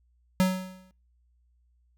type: tone with exponential decay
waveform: square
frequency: 186 Hz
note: F#3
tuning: 9 cents sharp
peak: -18 dBFS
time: 0.4-0.91 s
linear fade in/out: 0 ms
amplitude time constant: 110 ms
effects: noise-tail reverb RT60 0.4 s tail -26 dB re dry + added 60 Hz sine -63 dBFS peak until 1.97 s